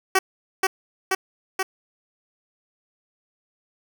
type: tone with echo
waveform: 10% pulse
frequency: 380.2 Hz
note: F#4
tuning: 47 cents sharp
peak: -7 dBFS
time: 0.15-0.19 s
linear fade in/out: 5 ms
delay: 480 ms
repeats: 3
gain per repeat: -2 dB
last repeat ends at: 1.63 s
effects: none